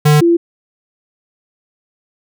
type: tone pair in turn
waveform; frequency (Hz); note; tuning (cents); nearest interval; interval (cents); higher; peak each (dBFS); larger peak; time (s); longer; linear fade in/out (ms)
square / sine; 149.8 / 340.2; D3 / F4; +35 / -45; octave + major second; 1420; second; -7; neither; 0.05-0.21 / 0.21-0.37; neither; 10
effects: none